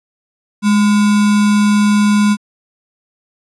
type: tone with sample-and-hold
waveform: sine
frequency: 207.7 Hz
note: G#3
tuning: in tune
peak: -8 dBFS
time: 0.62-2.37 s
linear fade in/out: 50 ms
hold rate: 1225 Hz
effects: resampled to 24000 Hz